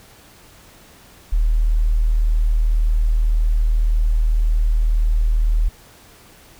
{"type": "tone", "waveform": "sine", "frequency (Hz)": 39.08, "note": "D#1", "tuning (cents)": 8, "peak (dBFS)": -13, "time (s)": [1.32, 5.69], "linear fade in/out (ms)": 10, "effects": ["pink hiss -47 dBFS RMS until 6.59 s"]}